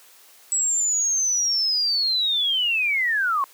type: linear sweep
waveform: sine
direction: down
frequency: 7830 to 1058 Hz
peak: -19 dBFS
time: 0.52-3.44 s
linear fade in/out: 0 ms
effects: white hiss -51 dBFS RMS until 3.53 s + high-pass 400 Hz 12 dB/octave